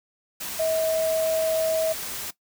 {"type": "tone in noise", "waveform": "sine", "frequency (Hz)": 642, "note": "E5", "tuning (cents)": -46, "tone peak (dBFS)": -21, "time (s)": [0.59, 1.93], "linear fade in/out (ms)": 10, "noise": "white", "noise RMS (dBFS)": -33, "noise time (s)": [0.4, 2.31], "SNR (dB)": 9, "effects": ["noise-tail reverb RT60 0.1 s tail -17 dB re dry"]}